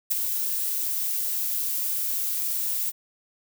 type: noise with ADSR envelope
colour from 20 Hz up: violet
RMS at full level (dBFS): -21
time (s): 0.1-2.92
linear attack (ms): 16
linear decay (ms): 14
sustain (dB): -6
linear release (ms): 35
effects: none